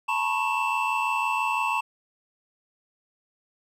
triangle tone cluster, 879 / 965 / 1091 / 2666 Hz, A5 / B5 / C#6 / E7, -2 / -40 / -28 / +19 cents, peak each -27 dBFS, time 0.08-1.81 s, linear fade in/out 10 ms, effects none

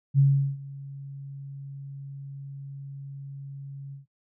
sine tone with ADSR envelope, 138.59 Hz, C#3, in tune, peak -14 dBFS, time 0.14-4.06 s, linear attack 49 ms, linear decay 380 ms, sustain -22 dB, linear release 130 ms, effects noise-tail reverb RT60 0.1 s tail -19 dB re dry

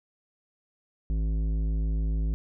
triangle tone with tanh clipping, 53.5 Hz, A1, 48 cents flat, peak -26 dBFS, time 1.1-2.34 s, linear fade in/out 0 ms, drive 16 dB, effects none

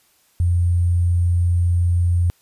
sine tone with sample-and-hold, 87.31 Hz, F2, in tune, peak -14 dBFS, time 0.4-2.3 s, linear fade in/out 0 ms, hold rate 8820 Hz, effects white hiss -59 dBFS RMS until 2.41 s + resampled to 32000 Hz

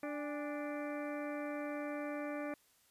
harmonic tone with a mistuned harmonic, 293.7 Hz, D4, in tune, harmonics 1 / 2 / 3 / 4 / 5 / 6 / 7 / 8, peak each -41 / -42 / -51 / -50 / -53 / -52 / -55 / -53 dBFS, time 0.03-2.54 s, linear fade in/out 2 ms, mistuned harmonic 3, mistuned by -110 cents, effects white hiss -70 dBFS RMS until 2.9 s + resampled to 32000 Hz

